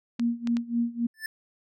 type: tone with tremolo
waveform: sine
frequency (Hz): 235.5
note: A#3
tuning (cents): +18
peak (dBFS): -21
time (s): 0.19-1.07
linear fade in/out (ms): 10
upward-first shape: sine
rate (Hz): 3.7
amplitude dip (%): 90
type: clicks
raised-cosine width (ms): 0.2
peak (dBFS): -20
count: 3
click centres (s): 0.196 / 0.473 / 0.569
type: tone with exponential growth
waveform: square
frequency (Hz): 1760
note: A6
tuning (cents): 0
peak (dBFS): -28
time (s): 1.14-1.26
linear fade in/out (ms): 2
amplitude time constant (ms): 24
effects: none